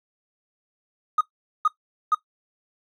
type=tone bursts; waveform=triangle; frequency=1244.5 Hz; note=D#6; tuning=in tune; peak=-12 dBFS; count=3; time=1.18-2.147 s; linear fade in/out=5 ms; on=29 ms; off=440 ms; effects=noise-tail reverb RT60 0.1 s tail -18 dB re dry + tanh soft clip ceiling -13 dBFS